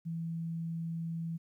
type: tone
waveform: sine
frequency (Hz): 165.4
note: E3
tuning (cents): +6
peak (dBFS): -34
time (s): 0.05-1.38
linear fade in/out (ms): 20
effects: 12-bit